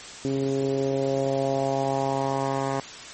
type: tone with low-pass filter sweep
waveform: 10% pulse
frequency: 135.9 Hz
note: C#3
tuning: 34 cents flat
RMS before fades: -25 dBFS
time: 0.25-2.8 s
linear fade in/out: 0 ms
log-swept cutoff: 340 to 1300 Hz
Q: 2.6
effects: white hiss -40 dBFS RMS until 3.13 s + MP3 32 kbps